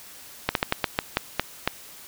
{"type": "slowing click train", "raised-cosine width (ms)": 0.3, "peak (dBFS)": -4, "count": 9, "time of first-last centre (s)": [0.49, 1.676], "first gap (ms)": 62, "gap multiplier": 1.24, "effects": ["white hiss -45 dBFS RMS until 2.07 s"]}